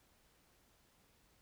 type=silence; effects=pink hiss -71 dBFS RMS until 1.41 s